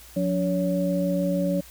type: tone cluster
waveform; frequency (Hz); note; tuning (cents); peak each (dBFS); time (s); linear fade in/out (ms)
sine; 179.5 / 286.1 / 563; F3 / D4 / C#5; +48 / -45 / +27; -24 / -28 / -26; 0.16-1.61; 10
effects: added 60 Hz sine -50 dBFS peak until 1.7 s + white hiss -48 dBFS RMS until 1.7 s